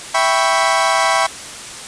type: chord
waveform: 30% pulse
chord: C# half-diminished seventh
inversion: first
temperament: equal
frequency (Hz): 659.3 / 784 / 987.8 / 1108.7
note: E5 / G5 / B5 / C#6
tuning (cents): 0 / 0 / 0 / 0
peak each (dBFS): -16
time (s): 0.14-1.27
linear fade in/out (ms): 10
effects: white hiss -31 dBFS RMS until 1.87 s + resampled to 22050 Hz